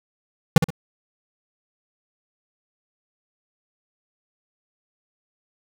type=tone with echo; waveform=square; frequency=162.3 Hz; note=E3; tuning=27 cents flat; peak=-7 dBFS; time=0.56-0.58 s; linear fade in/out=2 ms; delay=62 ms; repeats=2; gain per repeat=-10 dB; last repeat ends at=0.704 s; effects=none

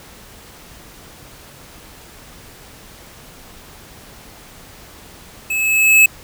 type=tone with level ramp; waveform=square; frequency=2592 Hz; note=E7; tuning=30 cents flat; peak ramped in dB=-19 to -6 dBFS; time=5.5-6.06 s; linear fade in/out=5 ms; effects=pink hiss -41 dBFS RMS until 6.23 s

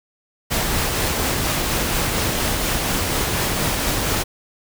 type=noise with tremolo; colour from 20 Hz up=pink; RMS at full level=-20 dBFS; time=0.5-4.24 s; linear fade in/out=20 ms; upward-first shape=triangle; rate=4.2 Hz; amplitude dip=25%; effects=none

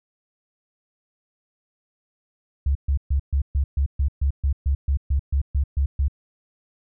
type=tone bursts; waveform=sine; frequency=69.3 Hz; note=C#2; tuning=in tune; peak=-17 dBFS; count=16; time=2.66-6.082 s; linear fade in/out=5 ms; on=92 ms; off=130 ms; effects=none

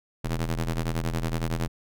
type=ring-modulated tone; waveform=sawtooth; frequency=82 Hz; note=E2; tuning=9 cents flat; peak=-19 dBFS; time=0.24-1.68 s; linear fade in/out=10 ms; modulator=46.4 Hz; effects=none

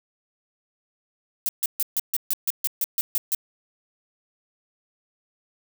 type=noise bursts; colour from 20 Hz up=violet; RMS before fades=-23 dBFS; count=12; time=1.46-3.348 s; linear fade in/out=0 ms; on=29 ms; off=140 ms; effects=none

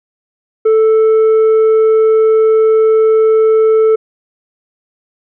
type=tone with tanh clipping; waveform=sine; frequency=440 Hz; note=A4; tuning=in tune; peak=-7 dBFS; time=0.65-3.96 s; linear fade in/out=10 ms; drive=4 dB; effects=none

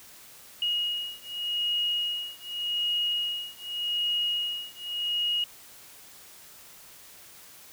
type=beating tone pair; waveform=sine; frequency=2881 / 2881.85 Hz; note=F#7 / F#7; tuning=-47 / -46 cents; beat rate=0.85 Hz; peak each=-30 dBFS; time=0.62-5.44 s; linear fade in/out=2 ms; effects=white hiss -50 dBFS RMS until 7.72 s

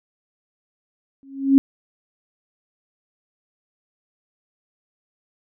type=tone with exponential growth; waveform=sine; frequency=272.5 Hz; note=C#4; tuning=29 cents flat; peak=-6 dBFS; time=1.23-1.58 s; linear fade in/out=0 ms; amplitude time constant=74 ms; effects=none

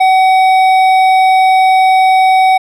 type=tone with hard clipping; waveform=sine; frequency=755 Hz; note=F#5; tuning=35 cents sharp; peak=-7 dBFS; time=0-2.58 s; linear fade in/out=10 ms; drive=9 dB; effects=none

